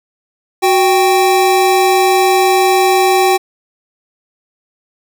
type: tone pair together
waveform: square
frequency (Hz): 370 / 784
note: F#4 / G5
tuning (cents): 0 / 0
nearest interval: octave + minor second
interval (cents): 1300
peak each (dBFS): -12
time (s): 0.62-3.38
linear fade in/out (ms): 20
effects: none